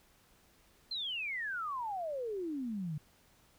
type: exponential sweep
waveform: sine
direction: down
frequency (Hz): 4207 to 144.1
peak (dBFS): -35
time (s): 0.91-2.98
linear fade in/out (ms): 5
effects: pink hiss -66 dBFS RMS until 3.58 s